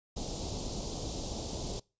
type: band-stop noise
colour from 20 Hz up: pink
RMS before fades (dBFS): -37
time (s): 0.16-1.8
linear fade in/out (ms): 10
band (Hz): 780 to 3800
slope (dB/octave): 24
effects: noise-tail reverb RT60 0.3 s tail -24 dB re dry + resampled to 16000 Hz